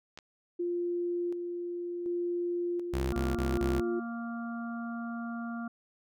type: clicks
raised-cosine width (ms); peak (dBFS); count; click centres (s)
0.2; -28; 2; 0.175 / 0.188
type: tone with tremolo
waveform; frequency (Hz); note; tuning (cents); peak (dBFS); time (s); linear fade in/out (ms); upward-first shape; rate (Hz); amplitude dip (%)
sine; 349.2; F4; 0; -29; 0.59-4; 10; square; 0.68; 40
type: tone bursts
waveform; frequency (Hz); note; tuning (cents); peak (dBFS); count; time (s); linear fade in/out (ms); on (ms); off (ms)
sawtooth; 65.41; C2; 0; -26; 4; 2.93-3.805; 10; 200; 25
type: harmonic tone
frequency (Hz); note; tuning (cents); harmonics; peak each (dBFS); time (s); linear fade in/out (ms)
233.1; A#3; 0; 1 / 3 / 5 / 6; -35 / -45 / -47 / -45; 3.12-5.68; 5
effects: none